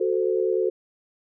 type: chord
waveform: sine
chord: F# diminished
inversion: none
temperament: equal with one note detuned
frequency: 370 / 440 / 517.5 Hz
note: F#4 / A4 / C5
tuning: 0 / 0 / -19 cents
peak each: -23 / -24 / -28 dBFS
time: 0-0.7 s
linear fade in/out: 10 ms
effects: none